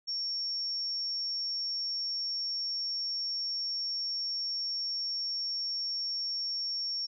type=tone; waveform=sine; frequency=5490 Hz; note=F8; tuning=31 cents flat; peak=-31 dBFS; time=0.07-7.07 s; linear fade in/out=20 ms; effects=none